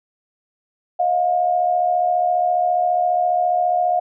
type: tone pair together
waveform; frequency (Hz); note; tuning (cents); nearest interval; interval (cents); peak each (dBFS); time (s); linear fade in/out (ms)
sine; 639.3 / 714; D#5 / F5; +47 / +38; major second; 191; -22 / -16; 0.99-4; 10
effects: none